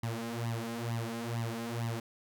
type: tone with flanger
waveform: sawtooth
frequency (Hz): 116.1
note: A#2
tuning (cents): -7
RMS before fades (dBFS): -36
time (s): 0.03-2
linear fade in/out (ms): 5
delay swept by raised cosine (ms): 1 to 4.9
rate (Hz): 2.2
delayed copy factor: +0.85
effects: none